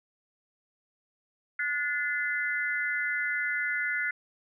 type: tone cluster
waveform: sine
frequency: 1450 / 1738 / 2046 Hz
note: F#6 / A6 / C7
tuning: -35 / -22 / -39 cents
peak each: -31 / -33 / -31 dBFS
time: 1.59-4.11 s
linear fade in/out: 5 ms
effects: none